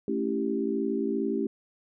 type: chord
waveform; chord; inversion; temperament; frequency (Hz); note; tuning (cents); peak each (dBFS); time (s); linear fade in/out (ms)
sine; A dominant seventh; none; equal; 220 / 277.2 / 329.6 / 392; A3 / C#4 / E4 / G4; 0 / 0 / 0 / 0; -31 / -31 / -33 / -30; 0.08-1.47; 2
effects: none